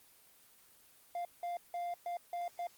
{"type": "tone bursts at uneven times", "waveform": "triangle", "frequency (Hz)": 698.5, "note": "F5", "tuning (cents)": 0, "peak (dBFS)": -34, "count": 6, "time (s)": [[1.15, 1.25], [1.43, 1.57], [1.74, 1.94], [2.06, 2.17], [2.33, 2.48], [2.59, 2.67]], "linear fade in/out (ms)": 2, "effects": ["white hiss -63 dBFS RMS until 2.77 s", "Opus 24 kbps"]}